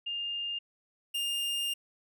sine / 45% pulse tone pair in turn, 2813 / 2813 Hz, F7 / F7, +12 / +12 cents, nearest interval unison, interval 0 cents, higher neither, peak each -32 / -30 dBFS, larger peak second, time 0.06-0.59 / 1.14-1.74 s, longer second, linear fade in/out 10 ms, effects none

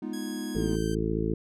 triangle chord, F half-diminished seventh, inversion first, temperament equal, 207.7 / 246.9 / 311.1 / 349.2 Hz, Ab3 / Cb4 / Eb4 / F4, 0 / 0 / 0 / 0 cents, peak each -35 / -34 / -34 / -39 dBFS, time 0.02-0.76 s, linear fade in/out 5 ms
10% pulse tone with pitch glide, 1661.2 to 1558.9 Hz, G#6 to G6, 0 to -10 cents, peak -33 dBFS, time 0.13-0.95 s, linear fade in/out 5 ms, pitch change -110 cents, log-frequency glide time 0.55-0.72 s
harmonic tone, 54.8 Hz, A1, 6 cents flat, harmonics 1 / 2 / 3 / 4 / 5 / 6 / 7 / 8, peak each -33 / -36 / -32 / -34 / -38 / -32 / -35 / -33 dBFS, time 0.55-1.34 s, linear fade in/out 5 ms
effects none

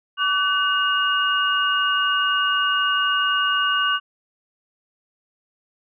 sine tone cluster, 1151 / 1507 / 2852 Hz, D6 / F#6 / F7, -35 / +31 / +36 cents, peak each -22 dBFS, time 0.17-4 s, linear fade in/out 50 ms, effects none

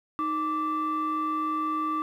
sine tone pair together, 311.1 / 1168.1 Hz, D#4 / D6, 0 / -10 cents, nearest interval octave + major seventh, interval 2290 cents, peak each -29 / -25 dBFS, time 0.19-2.02 s, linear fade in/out 0 ms, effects tanh soft clip ceiling -22 dBFS + 10-bit

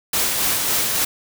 white noise with tremolo, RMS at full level -19 dBFS, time 0.13-1.05 s, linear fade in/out 5 ms, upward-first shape sine, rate 3.6 Hz, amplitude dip 30%, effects none

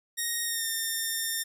5% pulse tone with pitch glide, 1864.7 to 1814.8 Hz, A#6 to A#6, 0 to -47 cents, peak -18 dBFS, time 0.17-1.44 s, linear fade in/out 20 ms, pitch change -47 cents, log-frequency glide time 0.44-0.68 s, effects resampled to 32000 Hz

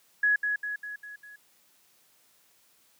sine tone with echo, 1679 Hz, G#6, 18 cents sharp, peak -20 dBFS, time 0.23-0.36 s, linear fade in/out 5 ms, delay 200 ms, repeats 5, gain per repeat -5 dB, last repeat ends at 1.36 s, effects white hiss -64 dBFS RMS until 2.99 s + high-pass 100 Hz 12 dB/octave

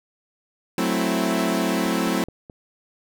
sawtooth chord, F# half-diminished seventh, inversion none, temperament equal, 185 / 220 / 261.6 / 329.6 Hz, F#3 / A3 / C4 / E4, 0 / 0 / 0 / 0 cents, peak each -22 dBFS, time 0.78-2.24 s, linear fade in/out 2 ms
click train, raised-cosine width 2 ms, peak -27 dBFS, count 4, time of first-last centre 1.86-2.498 s, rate 4.7 Hz
effects none

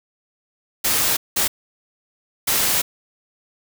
white noise bursts at uneven times, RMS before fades -19 dBFS, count 3, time 0.84-1.17 / 1.36-1.48 / 2.47-2.82 s, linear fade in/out 10 ms, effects none

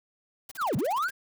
white noise bursts, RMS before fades -42 dBFS, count 11, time 0.49-1.105 s, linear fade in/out 5 ms, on 25 ms, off 34 ms
triangle linear two-way sweep, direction down then up, 1661.2 to 106.1 to 1661.2 Hz, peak -23 dBFS, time 0.57-1.11 s, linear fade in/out 50 ms, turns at 0.76 s
effects none

